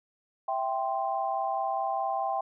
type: chord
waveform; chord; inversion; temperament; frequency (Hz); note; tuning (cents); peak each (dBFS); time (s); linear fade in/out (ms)
sine; C major; first; equal; 659.3 / 784 / 1046.5; E5 / G5 / C6; 0 / 0 / 0; -33 / -29 / -34; 0.48-2.41; 5
effects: none